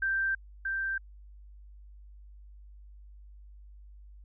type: tone pair in turn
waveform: sine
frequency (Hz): 1569 / 1569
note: G6 / G6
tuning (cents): +1 / +1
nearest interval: unison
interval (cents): 0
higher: neither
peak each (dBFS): -26 / -29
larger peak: first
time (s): 0.02-0.35 / 0.65-0.98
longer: neither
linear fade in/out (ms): 5
effects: added 50 Hz sine -48 dBFS peak until 4.24 s